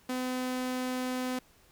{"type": "tone", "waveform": "sawtooth", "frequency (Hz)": 254, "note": "B3", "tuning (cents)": 49, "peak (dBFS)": -27, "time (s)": [0.09, 1.39], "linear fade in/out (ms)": 5, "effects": ["pink hiss -62 dBFS RMS until 1.71 s"]}